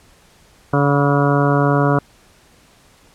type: harmonic tone with a mistuned harmonic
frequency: 142.6 Hz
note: C#3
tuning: 49 cents sharp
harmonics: 1 / 2 / 3 / 4 / 5 / 7 / 8 / 9 / 10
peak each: -16 / -19 / -21 / -22 / -23 / -24 / -25 / -26 / -26 dBFS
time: 0.73-1.99 s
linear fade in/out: 5 ms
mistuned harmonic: 7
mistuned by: -28 cents
effects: pink hiss -51 dBFS RMS until 3.14 s + low-pass 11000 Hz 12 dB/octave